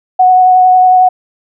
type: tone with vibrato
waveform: sine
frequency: 738 Hz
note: F#5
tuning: 5 cents flat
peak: -3 dBFS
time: 0.19-1.09 s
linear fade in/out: 10 ms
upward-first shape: sine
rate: 11 Hz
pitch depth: 12 cents each way
effects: none